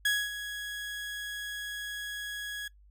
30% pulse tone with ADSR envelope, 1667 Hz, G#6, 6 cents sharp, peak -21 dBFS, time 0.05-2.68 s, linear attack 5 ms, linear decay 240 ms, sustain -12 dB, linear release 6 ms, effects noise-tail reverb RT60 0.1 s tail -19 dB re dry + added 50 Hz sine -55 dBFS peak until 2.9 s

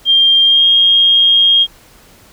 sine tone with pitch glide, 3193 to 3241 Hz, G7 to G#7, +31 to -43 cents, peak -6 dBFS, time 0.05-1.67 s, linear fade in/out 50 ms, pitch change +26 cents, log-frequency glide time 0.43-0.66 s, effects pink hiss -44 dBFS RMS until 2.32 s

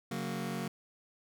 sawtooth chord, F# major, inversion second, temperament just, 138.75 / 185 / 231.2 Hz, C#3 / F#3 / A#3, +2 / 0 / -14 cents, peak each -37 / -34 / -35 dBFS, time 0.11-0.68 s, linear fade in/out 5 ms, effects none

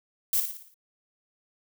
violet noise with echo, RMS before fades -24 dBFS, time 0.33-0.4 s, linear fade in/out 2 ms, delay 57 ms, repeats 6, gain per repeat -6 dB, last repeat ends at 0.742 s, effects none

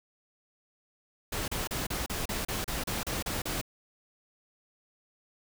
pink noise bursts, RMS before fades -33 dBFS, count 12, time 1.32-3.614 s, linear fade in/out 5 ms, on 160 ms, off 34 ms, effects none

